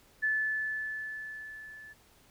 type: tone with level ramp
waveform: sine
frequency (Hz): 1739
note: A6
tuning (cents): -21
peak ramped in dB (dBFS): -25 to -47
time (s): 0.22-1.94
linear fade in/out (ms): 20
effects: pink hiss -62 dBFS RMS until 2.3 s